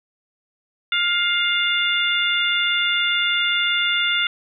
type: harmonic tone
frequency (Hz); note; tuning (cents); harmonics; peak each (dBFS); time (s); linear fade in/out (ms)
703; F5; +11; 2 / 3 / 4 / 5; -23 / -23 / -23 / -23; 0.92-4.27; 2
effects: none